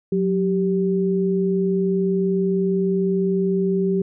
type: tone pair together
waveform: sine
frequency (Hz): 183.4 / 389.5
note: F#3 / G4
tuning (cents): -15 / -11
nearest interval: octave + minor second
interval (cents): 1304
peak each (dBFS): -20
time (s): 0.12-4.02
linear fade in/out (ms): 5
effects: none